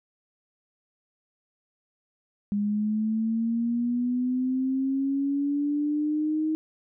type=linear sweep; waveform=sine; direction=up; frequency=203 to 314.5 Hz; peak=-23 dBFS; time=2.52-6.55 s; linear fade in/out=0 ms; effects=none